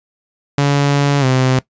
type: tone with pitch glide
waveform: sawtooth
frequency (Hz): 142.2 to 129.65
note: C#3 to C3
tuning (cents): +45 to -15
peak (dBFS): -7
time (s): 0.58-1.59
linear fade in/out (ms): 2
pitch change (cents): -160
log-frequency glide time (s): 1.2-1.25
effects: noise-tail reverb RT60 0.1 s tail -19 dB re dry + resampled to 16000 Hz